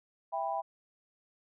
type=chord; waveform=sine; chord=E minor; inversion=none; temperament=equal with one note detuned; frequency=659.3 / 793.1 / 987.8 Hz; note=E5 / G5 / B5; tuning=0 / +20 / 0 cents; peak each=-36 / -34 / -37 dBFS; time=0.32-0.62 s; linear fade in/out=20 ms; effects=none